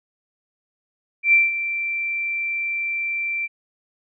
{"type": "tone with ADSR envelope", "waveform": "sine", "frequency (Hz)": 2349, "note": "D7", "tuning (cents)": 0, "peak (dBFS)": -10, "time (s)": [1.23, 3.48], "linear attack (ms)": 99, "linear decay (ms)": 180, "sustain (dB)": -12, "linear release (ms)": 32, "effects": []}